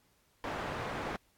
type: low-pass noise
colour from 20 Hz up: white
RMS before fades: -38 dBFS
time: 0.44-1.16 s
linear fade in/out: 0 ms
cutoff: 1200 Hz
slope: 12 dB/octave
effects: pink hiss -70 dBFS RMS until 1.37 s + AAC 64 kbps